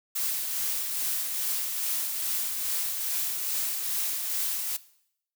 blue noise with tremolo, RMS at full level -28 dBFS, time 0.15-4.77 s, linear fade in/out 10 ms, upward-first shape triangle, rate 2.4 Hz, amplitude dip 40%, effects noise-tail reverb RT60 0.7 s tail -18 dB re dry

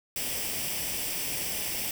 white noise with comb filter, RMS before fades -32 dBFS, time 0.16-1.91 s, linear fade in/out 2 ms, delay 0.37 ms, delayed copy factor +0.6, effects none

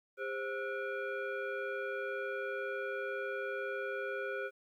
sine tone with frequency modulation, 526 Hz, C5, 9 cents sharp, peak -35 dBFS, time 0.17-4.51 s, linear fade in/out 50 ms, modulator 930 Hz, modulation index 1.4, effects 12-bit

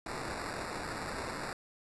violet noise with sample-and-hold, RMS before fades -39 dBFS, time 0.06-1.53 s, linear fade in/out 2 ms, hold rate 3150 Hz, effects resampled to 24000 Hz

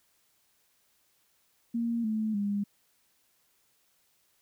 sine tone with pitch steps, 233.1 / 217.5 / 202.9 Hz, A#3 / A3 / G#3, 0 / -20 / -40 cents, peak -27 dBFS, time 1.74-2.64 s, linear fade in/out 10 ms, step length 300 ms, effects white hiss -70 dBFS RMS until 4.41 s

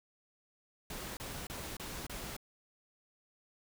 pink noise bursts, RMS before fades -43 dBFS, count 5, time 0.9-2.366 s, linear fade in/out 2 ms, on 270 ms, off 29 ms, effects none

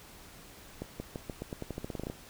accelerating click train, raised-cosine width 2 ms, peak -23 dBFS, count 16, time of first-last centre 0.82-2.1 s, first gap 180 ms, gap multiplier 0.88, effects pink hiss -52 dBFS RMS until 2.29 s

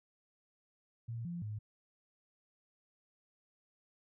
sine tone with pitch steps, 115.9 / 172.7 / 106.3 Hz, A#2 / F3 / G#2, -10 / -19 / +41 cents, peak -38 dBFS, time 1.08-1.59 s, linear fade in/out 10 ms, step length 170 ms, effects none

